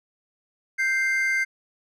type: tone pair together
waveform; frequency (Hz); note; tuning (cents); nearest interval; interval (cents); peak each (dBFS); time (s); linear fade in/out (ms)
triangle; 1568 / 2093; G6 / C7; 0 / 0; perfect fourth; 500; -23 / -21; 0.78-1.45; 20
effects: none